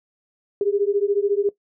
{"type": "beating tone pair", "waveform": "sine", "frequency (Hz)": [397.9, 411.9], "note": ["G4", "G#4"], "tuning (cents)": [26, -14], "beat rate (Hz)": 14, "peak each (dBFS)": -21, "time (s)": [0.61, 1.49], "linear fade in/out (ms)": 2, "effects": ["noise-tail reverb RT60 0.1 s tail -17 dB re dry"]}